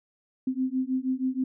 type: beating tone pair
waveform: sine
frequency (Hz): 256.3 / 262.6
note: C4 / C4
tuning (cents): -36 / +6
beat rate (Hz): 6.3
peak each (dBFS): -28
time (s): 0.47-1.44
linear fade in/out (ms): 5
effects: none